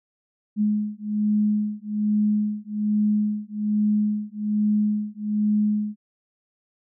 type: beating tone pair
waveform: sine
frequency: 209.7 / 210.9 Hz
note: G#3 / G#3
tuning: +17 / +27 cents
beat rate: 1.2 Hz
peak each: -23 / -23 dBFS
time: 0.56-5.96 s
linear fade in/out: 50 ms
effects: none